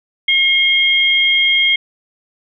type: tone pair together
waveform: sine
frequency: 2150 / 3221 Hz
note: C7 / G7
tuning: +47 / +46 cents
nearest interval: perfect fifth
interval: 699 cents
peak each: -13 dBFS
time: 0.28-1.76 s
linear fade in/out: 5 ms
effects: none